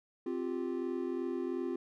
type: chord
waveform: triangle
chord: C suspended fourth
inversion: none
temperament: equal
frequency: 261.6 / 349.2 / 392 Hz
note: C4 / F4 / G4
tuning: 0 / 0 / 0 cents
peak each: -36 / -34 / -38 dBFS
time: 0.26-1.76 s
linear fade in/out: 5 ms
effects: none